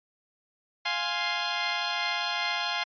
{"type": "chord", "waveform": "10% pulse", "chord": "F minor", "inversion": "none", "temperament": "equal", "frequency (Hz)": [698.5, 830.6, 1046.5], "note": ["F5", "Ab5", "C6"], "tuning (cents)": [0, 0, 0], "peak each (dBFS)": -23, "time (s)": [0.85, 2.84], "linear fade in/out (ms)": 10, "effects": ["resampled to 11025 Hz"]}